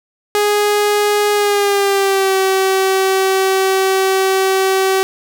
sawtooth tone with pitch glide, 414.6 to 382.4 Hz, G#4 to G4, -3 to -43 cents, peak -8 dBFS, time 0.35-5.03 s, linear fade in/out 0 ms, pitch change -140 cents, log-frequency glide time 1.33-2.36 s, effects none

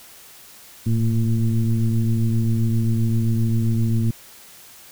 sine tone with frequency modulation, 111.2 Hz, A2, 19 cents sharp, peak -16 dBFS, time 0.86-4.11 s, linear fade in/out 5 ms, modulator 115 Hz, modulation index 1, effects white hiss -45 dBFS RMS until 4.91 s

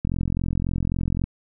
click train, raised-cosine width 5 ms, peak -12 dBFS, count 53, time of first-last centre 0.05-1.24 s, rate 43.7 Hz, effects none

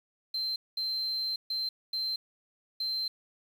sine tone bursts at uneven times, 4118 Hz, C8, 28 cents flat, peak -28 dBFS, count 5, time 0.34-0.56 / 0.77-1.36 / 1.5-1.69 / 1.93-2.16 / 2.8-3.08 s, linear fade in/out 5 ms, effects tanh soft clip ceiling -26 dBFS + 9-bit

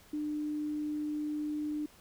sine tone, 300 Hz, D4, 37 cents sharp, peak -32 dBFS, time 0.13-1.86 s, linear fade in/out 5 ms, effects pink hiss -59 dBFS RMS until 2 s

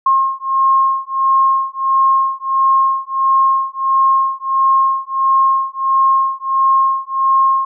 sine beating tone pair, 1071 / 1072.5 Hz, C6 / C6, +40 / +42 cents, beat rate 1.5 Hz, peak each -14 dBFS, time 0.06-7.65 s, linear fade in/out 5 ms, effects none

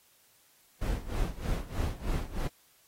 brown noise with tremolo, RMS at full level -29 dBFS, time 0.81-2.48 s, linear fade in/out 10 ms, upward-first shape sine, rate 3.2 Hz, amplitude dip 85%, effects white hiss -64 dBFS RMS until 2.87 s + AAC 48 kbps

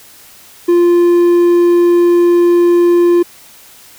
triangle tone, 347.9 Hz, F4, 7 cents flat, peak -4 dBFS, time 0.68-3.23 s, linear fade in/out 10 ms, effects white hiss -40 dBFS RMS until 3.98 s

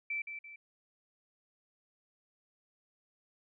sine tone with echo, 2328 Hz, D7, 16 cents flat, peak -33 dBFS, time 0.1-0.22 s, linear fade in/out 5 ms, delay 170 ms, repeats 2, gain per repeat -7 dB, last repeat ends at 0.56 s, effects none

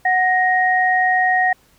sine tone pair together, 738.8 / 1872 Hz, F#5 / A#6, -3 / +7 cents, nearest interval octave + major third, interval 1610 cents, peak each -16 dBFS, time 0.05-1.53 s, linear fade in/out 5 ms, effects pink hiss -55 dBFS RMS until 1.78 s

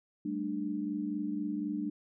sine chord, G suspended second, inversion none, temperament equal with one note detuned, 196 / 220 / 297.4 Hz, G3 / A3 / D4, 0 / 0 / +22 cents, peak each -38 / -38 / -34 dBFS, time 0.25-1.9 s, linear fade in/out 5 ms, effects none

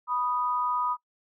sine tone pair together, 985 / 1241 Hz, B5 / D#6, -5 / -5 cents, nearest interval major third, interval 400 cents, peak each -28 dBFS, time 0.07-0.97 s, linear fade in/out 50 ms, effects noise-tail reverb RT60 0.1 s tail -20 dB re dry

